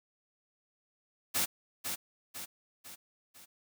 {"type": "noise with echo", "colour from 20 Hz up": "white", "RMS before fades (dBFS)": -30, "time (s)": [1.34, 1.46], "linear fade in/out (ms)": 20, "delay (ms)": 500, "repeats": 4, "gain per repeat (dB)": -6, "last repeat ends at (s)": 3.46, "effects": []}